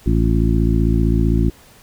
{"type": "harmonic tone with a mistuned harmonic", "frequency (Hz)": 55.5, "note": "A1", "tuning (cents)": 16, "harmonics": [1, 2, 3, 4, 5, 6], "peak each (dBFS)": [-16, -19, -21, -22, -23, -24], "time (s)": [0.06, 1.5], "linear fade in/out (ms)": 5, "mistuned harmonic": 6, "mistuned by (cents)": 58, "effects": ["pink hiss -47 dBFS RMS until 1.82 s"]}